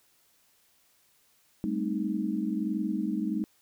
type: chord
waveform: sine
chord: A half-diminished seventh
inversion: third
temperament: equal with one note detuned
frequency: 198.62 / 220 / 261.6 / 311.1 Hz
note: G3 / A3 / C4 / Eb4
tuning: +23 / 0 / 0 / 0 cents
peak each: -32 / -32 / -37 / -32 dBFS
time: 1.64-3.44 s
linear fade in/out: 0 ms
effects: white hiss -66 dBFS RMS until 3.61 s